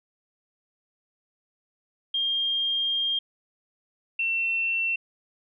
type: tone pair in turn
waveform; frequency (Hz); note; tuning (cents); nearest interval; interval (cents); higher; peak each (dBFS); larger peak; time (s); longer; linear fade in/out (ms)
sine; 3212 / 2701; G7 / E7; +41 / +42; minor third; 299; first; -23; neither; 2.14-3.19 / 4.19-4.96; first; 5
effects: none